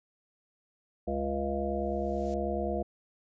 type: harmonic tone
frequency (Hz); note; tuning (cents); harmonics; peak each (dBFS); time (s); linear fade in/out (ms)
69.3; C#2; 0; 1 / 3 / 5 / 7 / 9 / 10; -36 / -36 / -36 / -36 / -36 / -36; 1.07-2.83; 10
type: noise with exponential growth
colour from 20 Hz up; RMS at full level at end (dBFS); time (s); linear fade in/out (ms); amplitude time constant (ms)
blue; -47; 1.6-2.34; 1; 160
effects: resampled to 16000 Hz